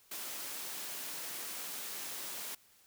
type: high-pass noise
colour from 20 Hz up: white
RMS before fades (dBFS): -42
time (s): 0.11-2.55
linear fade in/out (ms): 5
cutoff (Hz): 190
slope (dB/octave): 12
effects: white hiss -65 dBFS RMS until 2.86 s